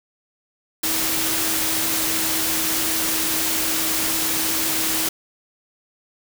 sine tone in noise, 320.8 Hz, E4, 47 cents flat, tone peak -31 dBFS, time 0.83-5.09 s, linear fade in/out 5 ms, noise white, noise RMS -22 dBFS, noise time 0.83-5.09 s, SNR -12 dB, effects none

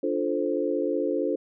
sine chord, D minor seventh, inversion none, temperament equal, 293.7 / 349.2 / 440 / 523.3 Hz, D4 / F4 / A4 / C5, 0 / 0 / 0 / 0 cents, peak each -29 dBFS, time 0.03-1.36 s, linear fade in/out 5 ms, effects none

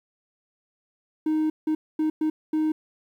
triangle tone bursts at uneven times, 311.1 Hz, D#4, in tune, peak -18 dBFS, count 5, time 1.26-1.5 / 1.67-1.75 / 1.99-2.1 / 2.21-2.3 / 2.53-2.72 s, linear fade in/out 5 ms, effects tanh soft clip ceiling -14 dBFS + 10-bit

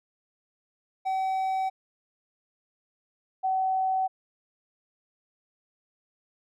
triangle / sine tone pair in turn, 762 / 757.8 Hz, G5 / F#5, -49 / +41 cents, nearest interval unison, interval 10 cents, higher first, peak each -23 dBFS, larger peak neither, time 1.05-1.7 / 3.43-4.08 s, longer neither, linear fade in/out 20 ms, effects none

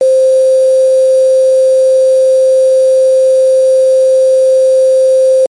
sine tone with quantisation, 523.3 Hz, C5, in tune, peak -4 dBFS, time 0.01-5.46 s, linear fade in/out 2 ms, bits 4, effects MP3 48 kbps

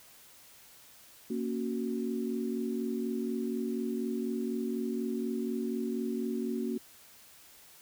sine chord, F# major, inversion first, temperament equal, 233.1 / 277.2 / 370 Hz, A#3 / C#4 / F#4, 0 / 0 / 0 cents, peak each -33 / -37 / -36 dBFS, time 1.3-6.78 s, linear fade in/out 5 ms, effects white hiss -56 dBFS RMS until 7.81 s

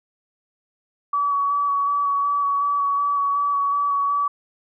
sine tone with vibrato, 1137 Hz, C#6, 44 cents sharp, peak -18 dBFS, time 1.13-4.28 s, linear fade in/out 5 ms, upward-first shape square, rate 2.7 Hz, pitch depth 14 cents each way, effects none

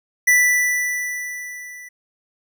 square tone with level ramp, 1975.5 Hz, B6, in tune, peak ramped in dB -11 to -37 dBFS, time 0.27-1.89 s, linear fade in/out 10 ms, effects none

